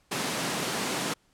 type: high-pass noise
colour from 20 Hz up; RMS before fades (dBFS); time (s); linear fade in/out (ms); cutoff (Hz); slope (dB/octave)
pink; -30; 0.11-1.14; 10; 150; 24
effects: pink hiss -66 dBFS RMS until 1.33 s + low-pass 10000 Hz 12 dB/octave